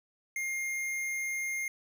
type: tone with tanh clipping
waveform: sine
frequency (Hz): 2123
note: C7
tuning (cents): +25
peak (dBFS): -33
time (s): 0.36-1.68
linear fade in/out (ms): 2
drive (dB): 18
effects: none